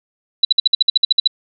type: tone bursts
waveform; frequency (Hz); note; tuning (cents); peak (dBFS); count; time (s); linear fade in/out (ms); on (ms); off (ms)
sine; 3951; B7; 0; -7; 12; 0.43-1.275; 5; 20; 55
effects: none